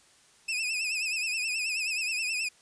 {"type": "tone with vibrato", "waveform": "sawtooth", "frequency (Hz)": 2567, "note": "E7", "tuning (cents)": -47, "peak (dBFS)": -25, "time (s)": [0.48, 2.49], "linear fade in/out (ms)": 10, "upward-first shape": "triangle", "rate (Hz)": 9.4, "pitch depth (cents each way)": 110, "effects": ["white hiss -60 dBFS RMS until 2.61 s", "resampled to 22050 Hz"]}